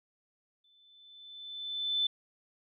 sine tone with exponential growth, 3520 Hz, A7, in tune, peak -25 dBFS, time 0.64-2.07 s, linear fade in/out 5 ms, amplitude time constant 310 ms, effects none

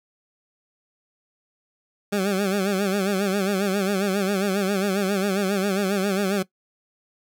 20% pulse tone with vibrato, 196 Hz, G3, in tune, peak -16 dBFS, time 2.12-6.43 s, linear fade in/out 10 ms, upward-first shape sine, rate 7.4 Hz, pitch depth 93 cents each way, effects noise-tail reverb RT60 0.1 s tail -19 dB re dry

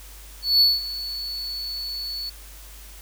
triangle tone with ADSR envelope, 4435 Hz, C#8, in tune, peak -11 dBFS, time 0.42-2.3 s, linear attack 190 ms, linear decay 190 ms, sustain -16 dB, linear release 10 ms, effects added 50 Hz sine -42 dBFS peak until 3.01 s + white hiss -46 dBFS RMS until 3.01 s

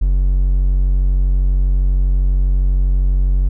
triangle tone, 46.25 Hz, F#1, in tune, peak -9 dBFS, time 0.01-3.49 s, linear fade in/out 10 ms, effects none

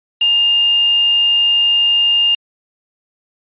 sine tone with quantisation, 2816 Hz, F7, 14 cents sharp, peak -10 dBFS, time 0.21-2.35 s, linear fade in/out 5 ms, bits 5, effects resampled to 8000 Hz

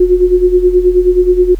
sine tone with tremolo, 361.3 Hz, F#4, 41 cents flat, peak -3 dBFS, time 0-1.55 s, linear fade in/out 5 ms, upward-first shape sine, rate 9.4 Hz, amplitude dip 75%, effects added 41 Hz sine -18 dBFS peak until 1.59 s + pink hiss -45 dBFS RMS until 1.59 s

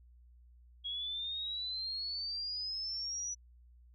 sine exponential sweep, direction up, 3300 to 5920 Hz, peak -36 dBFS, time 0.84-3.35 s, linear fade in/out 20 ms, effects added 60 Hz sine -57 dBFS peak until 3.94 s

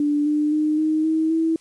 sine tone with pitch steps, 293.3 / 299.3 / 305.4 / 311.6 / 318 / 324.5 Hz, D4 / D4 / D#4 / D#4 / D#4 / E4, -2 / +33 / -32 / +3 / +38 / -27 cents, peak -17 dBFS, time 0-1.56 s, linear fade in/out 2 ms, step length 260 ms, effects white hiss -55 dBFS RMS until 1.6 s + resampled to 24000 Hz

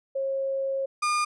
sine / 35% pulse tone pair in turn, 541 / 1211.4 Hz, C#5 / D#6, -42 / -47 cents, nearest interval octave + major second, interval 1395 cents, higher second, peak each -25 / -21 dBFS, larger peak second, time 0.15-0.86 / 1.02-1.25 s, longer first, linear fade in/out 10 ms, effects resampled to 24000 Hz

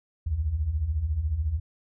sine beating tone pair, 66.2 / 80.2 Hz, C2 / E2, +21 / -47 cents, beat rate 14 Hz, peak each -31 / -25 dBFS, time 0.26-1.6 s, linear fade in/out 10 ms, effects none

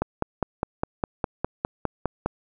click train, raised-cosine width 1 ms, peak -9 dBFS, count 12, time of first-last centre 0.02-2.26 s, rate 4.91 Hz, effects none

